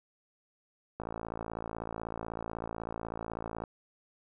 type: click train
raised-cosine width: 1 ms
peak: -23 dBFS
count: 149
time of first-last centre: 1-3.638 s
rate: 56.1 Hz
effects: none